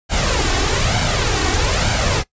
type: noise with flanger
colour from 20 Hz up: pink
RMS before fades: -17 dBFS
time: 0.09-2.24 s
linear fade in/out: 50 ms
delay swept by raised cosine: 1.3 to 2.7 ms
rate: 1.1 Hz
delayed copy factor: +0.55
effects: noise-tail reverb RT60 0.1 s tail -19 dB re dry + resampled to 16000 Hz